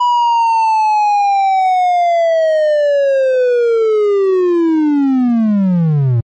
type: linear sweep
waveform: triangle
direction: down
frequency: 982 to 111.9 Hz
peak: -7 dBFS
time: 0-6.21 s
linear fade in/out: 10 ms
effects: MP3 32 kbps